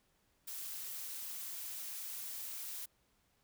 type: noise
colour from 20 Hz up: blue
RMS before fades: -44 dBFS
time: 0.47-2.86 s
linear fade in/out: 10 ms
effects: pink hiss -75 dBFS RMS until 3.43 s